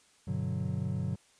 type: chord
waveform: triangle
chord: G major seventh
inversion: none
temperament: equal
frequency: 98 / 123.47 / 146.83 / 185 Hz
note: G2 / B2 / D3 / F#3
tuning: 0 / 0 / 0 / 0 cents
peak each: -34 dBFS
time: 0.27-1.16 s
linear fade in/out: 10 ms
effects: white hiss -64 dBFS RMS until 1.39 s + resampled to 22050 Hz